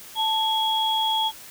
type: tone pair together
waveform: sine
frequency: 880 / 3322 Hz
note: A5 / G#7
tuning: 0 / 0 cents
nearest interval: octave + major seventh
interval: 2300 cents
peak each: -23 dBFS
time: 0.15-1.32 s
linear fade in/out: 50 ms
effects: white hiss -43 dBFS RMS until 1.5 s